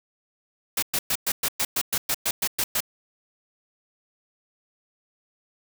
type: noise bursts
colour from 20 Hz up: white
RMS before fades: -24 dBFS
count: 13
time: 0.77-2.805 s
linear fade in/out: 5 ms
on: 55 ms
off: 110 ms
effects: none